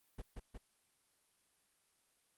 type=noise with echo; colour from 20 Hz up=brown; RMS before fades=-44 dBFS; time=0.18-0.22 s; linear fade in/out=10 ms; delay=180 ms; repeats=2; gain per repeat=-2 dB; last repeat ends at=0.58 s; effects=white hiss -75 dBFS RMS until 2.37 s + Opus 32 kbps